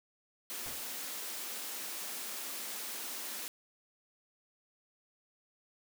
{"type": "high-pass noise", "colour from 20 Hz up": "white", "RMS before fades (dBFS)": -41, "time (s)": [0.5, 3.48], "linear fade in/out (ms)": 0, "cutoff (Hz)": 190, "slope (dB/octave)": 96}
{"type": "noise with exponential decay", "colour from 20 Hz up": "pink", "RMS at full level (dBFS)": -45, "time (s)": [0.66, 0.95], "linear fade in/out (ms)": 2, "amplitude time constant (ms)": 62}
{"effects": []}